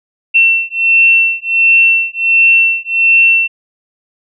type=beating tone pair; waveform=sine; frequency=2700 / 2701.4 Hz; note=E7 / E7; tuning=+41 / +42 cents; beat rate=1.4 Hz; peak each=-10 dBFS; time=0.34-3.48 s; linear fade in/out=20 ms; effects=none